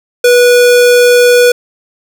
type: tone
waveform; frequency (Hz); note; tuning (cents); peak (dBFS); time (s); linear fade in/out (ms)
square; 488.4; B4; -19; -4; 0.24-1.52; 5
effects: none